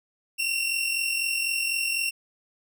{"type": "tone pair together", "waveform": "sawtooth", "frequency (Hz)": [2700, 2744], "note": ["E7", "F7"], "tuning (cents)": [41, -31], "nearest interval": "unison", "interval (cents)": 28, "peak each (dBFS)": [-26, -23], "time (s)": [0.38, 2.11], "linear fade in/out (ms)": 20, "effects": []}